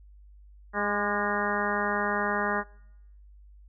harmonic tone with a mistuned harmonic, 205.7 Hz, G#3, 16 cents flat, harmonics 1 / 2 / 3 / 4 / 5 / 6 / 7 / 8 / 9, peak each -34 / -34 / -34 / -34 / -34 / -34 / -34 / -34 / -34 dBFS, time 0.73-2.64 s, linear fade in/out 50 ms, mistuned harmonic 6, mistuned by -43 cents, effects noise-tail reverb RT60 0.9 s tail -25 dB re dry + added 50 Hz sine -49 dBFS peak until 3.68 s

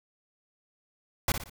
pink noise with echo, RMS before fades -25 dBFS, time 1.28-1.32 s, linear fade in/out 2 ms, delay 59 ms, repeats 3, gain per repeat -8 dB, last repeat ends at 1.497 s, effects none

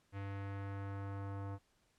square tone with low-pass filter sweep, 99 Hz, G2, 18 cents sharp, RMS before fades -43 dBFS, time 0.12-1.59 s, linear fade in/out 50 ms, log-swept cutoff 2200 to 1100 Hz, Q 1.5, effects pink hiss -75 dBFS RMS until 1.98 s + low-pass 10000 Hz 12 dB/octave

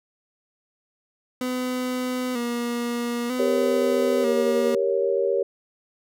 30% pulse tone with vibrato, 245.4 Hz, B3, 11 cents flat, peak -22 dBFS, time 1.41-4.75 s, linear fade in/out 2 ms, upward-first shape square, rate 0.53 Hz, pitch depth 49 cents each way
sine chord, G diminished, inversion none, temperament equal, 392 / 466.2 / 554.4 Hz, G4 / Bb4 / Db5, 0 / 0 / 0 cents, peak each -24 / -24 / -24 dBFS, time 3.39-5.43 s, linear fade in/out 5 ms
effects none

